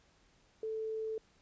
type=tone; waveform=sine; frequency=440 Hz; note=A4; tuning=in tune; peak=-35 dBFS; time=0.63-1.18 s; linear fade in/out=2 ms; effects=pink hiss -68 dBFS RMS until 1.41 s + resampled to 16000 Hz